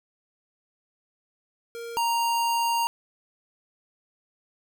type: tone pair in turn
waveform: square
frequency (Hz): 466.2 / 932.4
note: A#4 / A#5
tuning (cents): 0 / 0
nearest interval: octave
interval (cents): 1200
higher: second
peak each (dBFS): -35 / -23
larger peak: second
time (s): 1.75-1.97 / 1.97-2.87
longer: second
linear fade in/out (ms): 0
effects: none